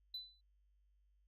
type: tone with exponential decay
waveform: sine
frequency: 4000 Hz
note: B7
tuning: 21 cents sharp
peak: -38 dBFS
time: 0.14-0.41 s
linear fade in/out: 5 ms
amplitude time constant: 58 ms
effects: tanh soft clip ceiling -39 dBFS + added 50 Hz sine -70 dBFS peak until 1.27 s